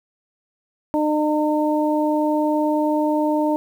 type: harmonic tone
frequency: 303.2 Hz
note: D#4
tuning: 45 cents flat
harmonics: 1 / 2 / 3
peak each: -19 / -22 / -24 dBFS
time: 0.94-3.56 s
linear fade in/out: 0 ms
effects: 8-bit